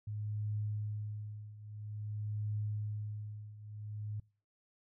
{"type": "tone with tremolo", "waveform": "sine", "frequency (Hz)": 105.5, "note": "G#2", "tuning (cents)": 28, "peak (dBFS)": -33, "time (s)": [0.07, 4.2], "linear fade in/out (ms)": 5, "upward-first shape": "triangle", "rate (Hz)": 0.5, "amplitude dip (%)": 85, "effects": ["noise-tail reverb RT60 0.4 s tail -24 dB re dry"]}